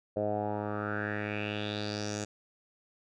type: tone with low-pass filter sweep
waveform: 10% pulse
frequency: 104.5 Hz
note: G#2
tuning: 11 cents sharp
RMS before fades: -34 dBFS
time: 0.16-2.25 s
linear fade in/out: 10 ms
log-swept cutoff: 580 to 7000 Hz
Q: 5
effects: none